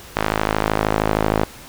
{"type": "tone with band-pass filter sweep", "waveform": "sawtooth", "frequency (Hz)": 53, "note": "G#1", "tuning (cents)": 36, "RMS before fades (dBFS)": -20, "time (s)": [0.16, 1.44], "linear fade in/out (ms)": 5, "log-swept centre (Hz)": [1300, 640], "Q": 0.7, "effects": ["pink hiss -40 dBFS RMS until 1.68 s"]}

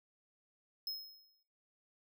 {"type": "tone with exponential decay", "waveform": "square", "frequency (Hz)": 5150, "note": "E8", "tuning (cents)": -41, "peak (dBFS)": -36, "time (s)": [0.87, 1.43], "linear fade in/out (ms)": 2, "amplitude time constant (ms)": 120, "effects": ["noise-tail reverb RT60 0.5 s tail -24 dB re dry"]}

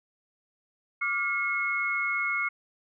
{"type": "tone cluster", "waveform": "sine", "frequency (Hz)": [1168, 1409, 2174], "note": ["D6", "F6", "C#7"], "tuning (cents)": [-10, 15, -34], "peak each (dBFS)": [-34, -32, -27], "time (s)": [1.01, 2.49], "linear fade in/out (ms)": 10, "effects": []}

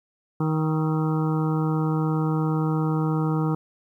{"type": "harmonic tone with a mistuned harmonic", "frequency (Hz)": 157.1, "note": "D#3", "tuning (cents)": 17, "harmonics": [1, 2, 3, 5, 6, 7, 8, 9], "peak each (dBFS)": [-22, -27, -32, -36, -37, -40, -36, -42], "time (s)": [0.4, 3.55], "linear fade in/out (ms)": 5, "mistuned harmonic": 9, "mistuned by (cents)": -69, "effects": ["10-bit"]}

